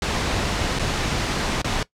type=noise with dropouts; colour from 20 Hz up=pink; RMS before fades=-23 dBFS; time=0.02-1.83 s; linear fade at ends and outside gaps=2 ms; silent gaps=0.789-0.794 / 1.618-1.644 s; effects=noise-tail reverb RT60 0.1 s tail -19 dB re dry + low-pass 6000 Hz 12 dB/octave